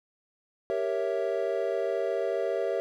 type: chord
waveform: triangle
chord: G diminished seventh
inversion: none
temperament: equal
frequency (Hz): 392 / 466.2 / 554.4 / 659.3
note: G4 / Bb4 / Db5 / Fb5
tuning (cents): 0 / 0 / 0 / 0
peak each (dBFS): -30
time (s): 0.7-2.8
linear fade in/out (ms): 0
effects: none